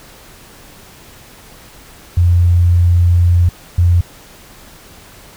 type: tone bursts at uneven times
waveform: sine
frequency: 87.31 Hz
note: F2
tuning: in tune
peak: -7 dBFS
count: 2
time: 2.17-3.49 / 3.78-4.01 s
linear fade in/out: 5 ms
effects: pink hiss -40 dBFS RMS until 5.36 s